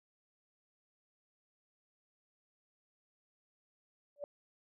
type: tone with exponential growth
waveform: sine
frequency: 577 Hz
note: D5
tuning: 31 cents flat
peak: -34 dBFS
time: 4.16-4.24 s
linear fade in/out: 1 ms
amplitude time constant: 17 ms
effects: none